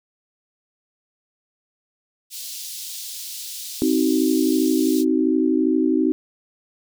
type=high-pass noise; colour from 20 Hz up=pink; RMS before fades=-33 dBFS; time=2.3-5.05 s; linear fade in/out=50 ms; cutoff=3700 Hz; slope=24 dB/octave
type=chord; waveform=sine; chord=C diminished; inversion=none; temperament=just; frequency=261.6 / 314 / 376.7 Hz; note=C4 / Eb4 / Gb4; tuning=0 / +16 / +31 cents; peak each=-20 / -19 / -23 dBFS; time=3.82-6.12 s; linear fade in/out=0 ms
effects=none